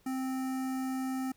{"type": "tone with notch filter", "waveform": "square", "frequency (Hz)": 261.5, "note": "C4", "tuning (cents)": -1, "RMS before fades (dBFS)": -34, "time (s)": [0.06, 1.32], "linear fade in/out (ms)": 5, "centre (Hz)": 3500, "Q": 0.83, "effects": ["pink hiss -67 dBFS RMS until 1.36 s"]}